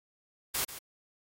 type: noise with echo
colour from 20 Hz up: white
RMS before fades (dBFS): -31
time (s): 0.54-0.65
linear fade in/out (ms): 10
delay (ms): 140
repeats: 1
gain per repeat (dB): -12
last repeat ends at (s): 0.79
effects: AAC 48 kbps